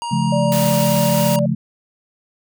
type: harmonic tone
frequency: 943 Hz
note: A#5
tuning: 20 cents sharp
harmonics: 1 / 3 / 5 / 7 / 9 / 10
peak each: -23 / -33 / -37 / -40 / -42 / -43 dBFS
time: 0.02-1.39 s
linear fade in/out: 0 ms
type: chord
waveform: sine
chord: Db augmented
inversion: none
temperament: just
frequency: 138.59 / 173.24 / 216.5 Hz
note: Db3 / F3 / A3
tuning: 0 / -14 / -28 cents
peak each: -20 dBFS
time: 0.11-1.55 s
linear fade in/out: 10 ms
type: tone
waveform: sine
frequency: 585 Hz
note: D5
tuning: 7 cents flat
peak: -18 dBFS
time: 0.32-1.46 s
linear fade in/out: 5 ms
type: noise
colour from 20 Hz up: white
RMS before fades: -25 dBFS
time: 0.52-1.36 s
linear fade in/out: 0 ms
effects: none